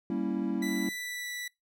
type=chord; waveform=triangle; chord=G diminished seventh; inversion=none; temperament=equal; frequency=196 / 233.1 / 277.2 / 329.6 Hz; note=G3 / Bb3 / Db4 / Fb4; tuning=0 / 0 / 0 / 0 cents; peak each=-32 dBFS; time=0.1-0.89 s; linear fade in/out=2 ms
type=tone with pitch glide; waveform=sawtooth; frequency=1983 to 1965.9 Hz; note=B6 to B6; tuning=+7 to -8 cents; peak=-32 dBFS; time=0.62-1.48 s; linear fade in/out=5 ms; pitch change=-15 cents; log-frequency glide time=0.86-1.27 s
effects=noise-tail reverb RT60 0.2 s tail -23 dB re dry